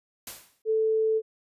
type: noise with exponential decay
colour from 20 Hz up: white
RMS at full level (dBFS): -35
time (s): 0.27-0.62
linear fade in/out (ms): 2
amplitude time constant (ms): 75
type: tone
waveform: sine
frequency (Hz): 440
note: A4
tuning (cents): 0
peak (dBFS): -21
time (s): 0.65-1.22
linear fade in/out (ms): 50
effects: resampled to 32000 Hz